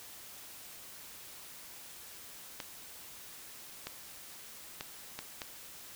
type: clicks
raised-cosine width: 0.2 ms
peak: -21 dBFS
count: 5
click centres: 2.602 / 3.87 / 4.809 / 5.19 / 5.418 s
effects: white hiss -50 dBFS RMS until 5.95 s